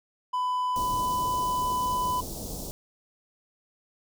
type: tone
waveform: triangle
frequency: 1000 Hz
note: B5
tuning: 21 cents sharp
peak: -23 dBFS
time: 0.33-2.21 s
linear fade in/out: 10 ms
type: band-stop noise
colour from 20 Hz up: pink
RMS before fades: -36 dBFS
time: 0.76-2.71 s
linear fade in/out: 0 ms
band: 730 to 4700 Hz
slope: 24 dB/octave
effects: none